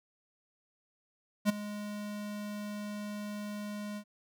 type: tone with ADSR envelope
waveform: square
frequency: 207.7 Hz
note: G#3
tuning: in tune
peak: -22 dBFS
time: 1.45-4.04 s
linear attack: 43 ms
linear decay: 13 ms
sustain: -16 dB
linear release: 71 ms
effects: none